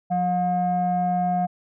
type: tone pair together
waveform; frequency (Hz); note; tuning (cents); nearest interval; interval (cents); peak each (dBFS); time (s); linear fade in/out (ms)
sine; 179.25 / 717; F3 / F5; +45 / +45; 2 octaves; 2400; -23 / -20; 0.1-1.47; 20
effects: tanh soft clip ceiling -15 dBFS